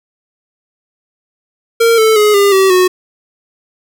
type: tone with pitch steps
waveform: square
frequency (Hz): 460.8 / 440.2 / 420.6 / 401.8 / 383.9 / 366.8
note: A#4 / A4 / G#4 / G4 / G4 / F#4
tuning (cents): -20 / +1 / +22 / +43 / -36 / -15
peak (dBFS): -7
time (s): 1.8-2.88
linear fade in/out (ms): 10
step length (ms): 180
effects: none